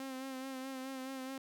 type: tone with vibrato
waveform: sawtooth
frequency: 263.8 Hz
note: C4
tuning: 14 cents sharp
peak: -37 dBFS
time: 0-1.38 s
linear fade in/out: 2 ms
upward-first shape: sine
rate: 4.7 Hz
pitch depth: 34 cents each way
effects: none